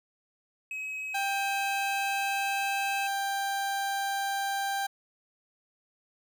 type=tone with pitch glide; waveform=triangle; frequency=2551 to 2587 Hz; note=D#7 to E7; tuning=+43 to -33 cents; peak=-32 dBFS; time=0.71-3.07 s; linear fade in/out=2 ms; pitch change=+24 cents; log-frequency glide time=1.27-2.73 s
type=tone; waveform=30% pulse; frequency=790 Hz; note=G5; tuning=13 cents sharp; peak=-26 dBFS; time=1.14-4.87 s; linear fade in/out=10 ms
effects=none